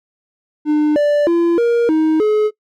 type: tone with pitch steps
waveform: triangle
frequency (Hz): 301.2 / 586 / 340.1 / 470.8 / 314.6 / 425.8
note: D4 / D5 / F4 / A#4 / D#4 / G#4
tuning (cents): +44 / -4 / -46 / +17 / +19 / +43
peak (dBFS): -9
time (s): 0.65-2.51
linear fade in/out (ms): 50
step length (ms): 310
effects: noise-tail reverb RT60 0.1 s tail -23 dB re dry